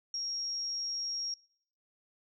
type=tone; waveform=sine; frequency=5588 Hz; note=F8; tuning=in tune; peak=-33 dBFS; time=0.14-1.34 s; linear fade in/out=2 ms; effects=noise-tail reverb RT60 0.7 s tail -26 dB re dry